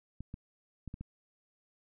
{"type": "clicks", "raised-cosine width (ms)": 5, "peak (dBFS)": -29, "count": 5, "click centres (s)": [0.206, 0.341, 0.877, 0.941, 1.01], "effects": []}